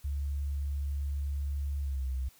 sine tone with pitch glide, 70.8 to 64.92 Hz, C#2 to C2, +37 to -13 cents, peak -30 dBFS, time 0.04-2.29 s, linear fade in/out 10 ms, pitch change -150 cents, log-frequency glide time 1.82-2.06 s, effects white hiss -61 dBFS RMS until 2.39 s

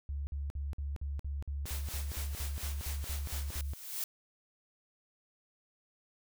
sine tone bursts, 70.8 Hz, C#2, 37 cents sharp, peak -34 dBFS, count 16, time 0.09-3.735 s, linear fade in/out 0 ms, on 180 ms, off 51 ms
white noise with tremolo, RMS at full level -41 dBFS, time 1.66-3.61 s, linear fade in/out 0 ms, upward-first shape sine, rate 4.3 Hz, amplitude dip 75%
blue noise with exponential growth, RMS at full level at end -34 dBFS, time 3.39-4.04 s, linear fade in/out 2 ms, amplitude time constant 140 ms
effects none

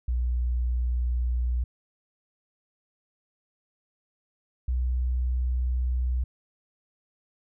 sine tone pair in turn, 60.8 / 62.33 Hz, B1 / B1, -26 / +17 cents, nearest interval unison, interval 43 cents, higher second, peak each -23 dBFS, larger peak neither, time 0.08-1.64 / 4.68-6.24 s, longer neither, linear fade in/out 5 ms, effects none

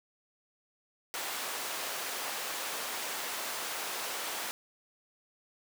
pink high-pass noise, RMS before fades -37 dBFS, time 1.14-4.51 s, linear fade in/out 0 ms, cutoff 620 Hz, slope 12 dB/octave, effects none

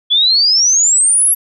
sine exponential sweep, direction up, 3369 to 11490 Hz, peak -8 dBFS, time 0.1-1.35 s, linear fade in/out 20 ms, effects none

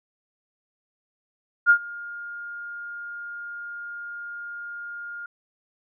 sine tone with ADSR envelope, 1414 Hz, F6, 21 cents sharp, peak -10 dBFS, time 1.66-5.26 s, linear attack 40 ms, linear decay 79 ms, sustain -23 dB, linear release 3 ms, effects none

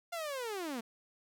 sawtooth linear sweep, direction down, 702 to 217.2 Hz, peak -33 dBFS, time 0.12-0.81 s, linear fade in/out 10 ms, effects none

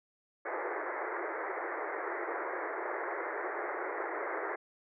pink band-pass noise, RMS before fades -37 dBFS, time 0.45-4.56 s, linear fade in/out 10 ms, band 330 to 2100 Hz, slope 96 dB/octave, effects none

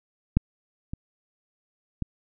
clicks, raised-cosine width 5 ms, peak -6 / -20 / -15 dBFS, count 3, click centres 0.37 / 0.935 / 2.023 s, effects none

